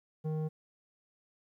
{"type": "tone with low-pass filter", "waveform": "square", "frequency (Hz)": 155.7, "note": "D#3", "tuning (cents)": 2, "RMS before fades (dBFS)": -34, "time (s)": [0.24, 0.49], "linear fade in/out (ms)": 20, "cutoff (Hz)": 530, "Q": 1.1, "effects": ["12-bit"]}